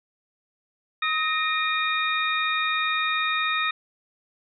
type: tone cluster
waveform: sine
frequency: 1265 / 1852 / 2428 / 3705 Hz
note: D#6 / A#6 / D#7 / A#7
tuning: +28 / -12 / -43 / -11 cents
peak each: -26 / -28 / -28 / -29 dBFS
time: 1.02-3.71 s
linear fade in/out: 5 ms
effects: none